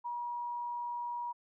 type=tone; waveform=sine; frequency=959 Hz; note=A#5; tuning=49 cents sharp; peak=-35 dBFS; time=0.04-1.33 s; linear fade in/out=20 ms; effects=none